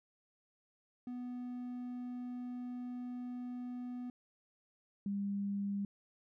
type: tone pair in turn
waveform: triangle / sine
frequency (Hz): 246.9 / 200.4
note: B3 / G3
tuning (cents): 0 / +38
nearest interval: major third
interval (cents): 362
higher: first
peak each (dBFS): -38 / -34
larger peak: second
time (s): 1.07-4.1 / 5.06-5.85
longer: first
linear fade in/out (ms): 2
effects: none